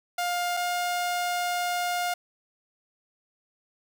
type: tone pair in turn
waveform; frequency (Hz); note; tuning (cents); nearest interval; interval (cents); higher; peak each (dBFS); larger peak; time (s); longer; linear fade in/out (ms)
sawtooth; 706 / 709.1; F5 / F5; +19 / +26; unison; 7; second; -22; neither; 0.18-0.57 / 0.57-2.14; second; 5
effects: none